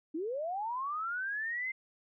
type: linear sweep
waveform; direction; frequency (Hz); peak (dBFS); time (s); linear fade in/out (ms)
sine; up; 293.7 to 2103; -33; 0.14-1.72; 10
effects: none